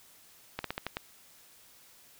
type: slowing click train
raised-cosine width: 0.3 ms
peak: -17 dBFS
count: 6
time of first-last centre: 0.59-0.969 s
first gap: 53 ms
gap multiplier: 1.18
effects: white hiss -58 dBFS RMS until 2.19 s